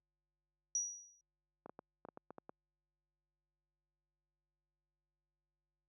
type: tone with exponential decay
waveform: sine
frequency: 5800 Hz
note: F#8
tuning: 35 cents flat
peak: -31 dBFS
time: 0.75-1.21 s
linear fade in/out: 2 ms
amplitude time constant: 100 ms
type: clicks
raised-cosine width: 1 ms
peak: -35 dBFS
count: 9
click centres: 1.66 / 1.695 / 1.791 / 2.051 / 2.087 / 2.174 / 2.306 / 2.383 / 2.494 s
effects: added 50 Hz sine -70 dBFS peak until 5.88 s + high-pass 200 Hz 12 dB/octave